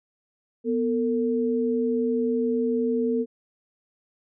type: tone pair together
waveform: sine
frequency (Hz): 245.3 / 451.9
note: B3 / A4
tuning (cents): -12 / +46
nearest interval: major seventh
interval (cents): 1058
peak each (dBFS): -24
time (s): 0.64-3.26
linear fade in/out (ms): 50
effects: none